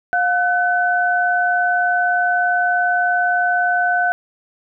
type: tone pair together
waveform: sine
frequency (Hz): 712 / 1508.7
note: F5 / F#6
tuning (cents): +33 / +33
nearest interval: octave + minor second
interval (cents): 1300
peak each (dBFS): -17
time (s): 0.13-4.12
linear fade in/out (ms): 0
effects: none